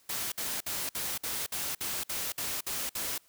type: noise bursts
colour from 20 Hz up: white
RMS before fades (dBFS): -34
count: 11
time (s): 0.09-3.18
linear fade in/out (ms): 5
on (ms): 230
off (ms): 56
effects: white hiss -64 dBFS RMS until 3.28 s